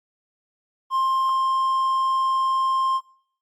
triangle tone, 1057 Hz, C6, 17 cents sharp, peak -17 dBFS, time 0.9-3.01 s, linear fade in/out 50 ms, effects noise-tail reverb RT60 0.6 s tail -21 dB re dry + Opus 24 kbps

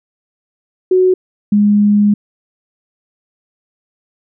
sine tone pair in turn, 370 / 206.5 Hz, F#4 / G#3, 0 / -10 cents, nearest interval minor seventh, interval 1010 cents, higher first, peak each -7 dBFS, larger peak neither, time 0.91-1.14 / 1.52-2.14 s, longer second, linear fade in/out 5 ms, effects none

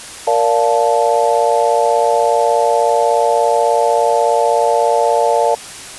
sine chord, Bb major seventh, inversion none, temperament just, 466.2 / 582.7 / 699.2 / 874.1 Hz, Bb4 / D5 / F5 / A5, 0 / -14 / +2 / -12 cents, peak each -16 dBFS, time 0.27-5.55 s, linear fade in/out 5 ms, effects white hiss -31 dBFS RMS until 5.98 s + resampled to 24000 Hz

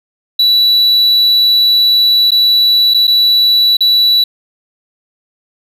triangle tone with dropouts, 3942 Hz, B7, 4 cents flat, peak -5 dBFS, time 0.39-4.24 s, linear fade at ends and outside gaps 5 ms, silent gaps 2.307-2.317 / 2.938-2.944 / 3.071-3.077 / 3.77-3.806 s, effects none

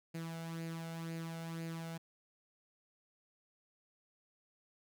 sawtooth tone with flanger, 164.81 Hz, E3, in tune, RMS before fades -43 dBFS, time 0.14-1.98 s, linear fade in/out 10 ms, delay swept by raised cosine 0.43 to 1.43 ms, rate 2 Hz, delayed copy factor +0.55, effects none

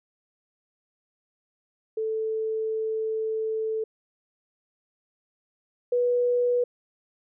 sine tone pair in turn, 440 / 488.4 Hz, A4 / B4, 0 / -19 cents, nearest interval major second, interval 181 cents, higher second, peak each -25 / -20 dBFS, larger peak second, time 1.97-3.84 / 5.92-6.64 s, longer first, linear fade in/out 5 ms, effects none

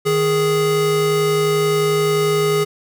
square tone pair together, 155.56 / 415.3 Hz, D#3 / G#4, 0 / 0 cents, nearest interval octave + perfect fourth, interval 1700 cents, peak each -23 / -16 dBFS, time 0.05-2.65 s, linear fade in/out 20 ms, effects none

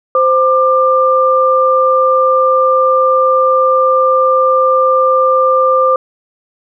sine tone pair together, 520 / 1191.9 Hz, C5 / D6, -11 / +25 cents, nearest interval octave + major second, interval 1436 cents, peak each -10 dBFS, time 0.15-5.96 s, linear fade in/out 2 ms, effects none

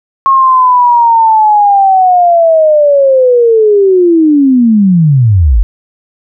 sine linear sweep, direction down, 1088 to 43.65 Hz, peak -3 dBFS, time 0.26-5.63 s, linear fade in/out 0 ms, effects none

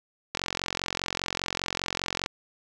click train, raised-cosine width 0.2 ms, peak -10 dBFS, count 87, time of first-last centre 0.35-2.261 s, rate 45 Hz, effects none

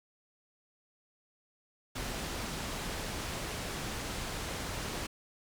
pink low-pass noise, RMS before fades -38 dBFS, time 1.95-5.07 s, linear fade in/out 10 ms, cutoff 9200 Hz, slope 12 dB/octave, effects none

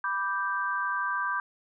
sine chord, G major, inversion first, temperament equal, 987.8 / 1174.7 / 1568 Hz, B5 / D6 / G6, 0 / 0 / 0 cents, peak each -33 / -31 / -30 dBFS, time 0.04-1.4 s, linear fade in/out 2 ms, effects none

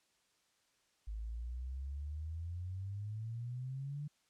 sine exponential sweep, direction up, 51.91 to 149.3 Hz, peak -39 dBFS, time 1.07-4.08 s, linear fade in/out 10 ms, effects white hiss -75 dBFS RMS until 4.29 s + low-pass 8000 Hz 12 dB/octave

